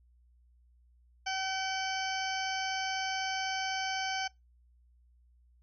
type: harmonic tone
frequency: 764 Hz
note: G5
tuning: 45 cents flat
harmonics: 1 / 2 / 3 / 4 / 6 / 7 / 8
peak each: -35 / -38 / -40 / -41 / -43 / -43 / -44 dBFS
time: 1.26-4.28 s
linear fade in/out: 10 ms
effects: noise-tail reverb RT60 0.2 s tail -24 dB re dry + added 60 Hz sine -61 dBFS peak until 5.62 s